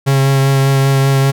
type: tone with vibrato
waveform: 45% pulse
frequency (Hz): 136.3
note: C#3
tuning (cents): -29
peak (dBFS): -9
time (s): 0.06-1.32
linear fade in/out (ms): 20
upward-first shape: triangle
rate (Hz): 5.1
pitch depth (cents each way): 16
effects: none